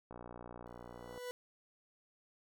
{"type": "click train", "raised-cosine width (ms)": 1, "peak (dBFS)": -35, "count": 65, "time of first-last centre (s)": [0.11, 1.177], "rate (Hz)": 60}
{"type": "tone with exponential growth", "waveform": "40% pulse", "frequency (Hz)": 493.9, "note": "B4", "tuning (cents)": 0, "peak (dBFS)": -38, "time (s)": [0.66, 1.31], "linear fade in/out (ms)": 0, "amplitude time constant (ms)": 140}
{"effects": []}